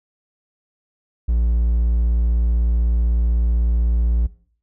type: tone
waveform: triangle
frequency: 58 Hz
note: A#1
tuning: 8 cents flat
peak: -13 dBFS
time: 1.28-4.27 s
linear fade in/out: 10 ms
effects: noise-tail reverb RT60 0.5 s tail -19 dB re dry